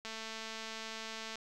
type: click train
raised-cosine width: 0.2 ms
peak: -26 dBFS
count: 291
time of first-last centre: 0.05-1.356 s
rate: 222 Hz
effects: none